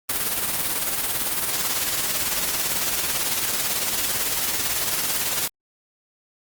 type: noise with tremolo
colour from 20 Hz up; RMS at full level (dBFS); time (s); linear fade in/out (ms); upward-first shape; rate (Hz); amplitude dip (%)
white; -22; 0.09-5.48; 5; sine; 18; 45
effects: Opus 32 kbps